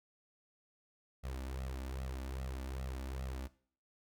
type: tone with flanger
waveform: sawtooth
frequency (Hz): 65.41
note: C2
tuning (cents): 0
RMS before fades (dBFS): -42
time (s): 1.23-3.48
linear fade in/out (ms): 20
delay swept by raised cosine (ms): 1.5 to 3.5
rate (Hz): 2.5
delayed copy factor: +0.75
effects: noise-tail reverb RT60 0.5 s tail -18 dB re dry